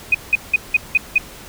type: tone bursts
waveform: sine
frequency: 2496 Hz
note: D#7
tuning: 5 cents sharp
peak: -9 dBFS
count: 6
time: 0.12-1.182 s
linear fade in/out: 5 ms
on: 27 ms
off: 180 ms
effects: pink hiss -38 dBFS RMS until 1.48 s